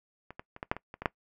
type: clicks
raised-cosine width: 0.5 ms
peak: -28 / -25 / -29 / -20 / -11 / -24 / -27 / -22 / -10 dBFS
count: 9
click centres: 0.306 / 0.395 / 0.564 / 0.629 / 0.715 / 0.766 / 0.941 / 1.02 / 1.058 s
effects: noise-tail reverb RT60 0.1 s tail -21 dB re dry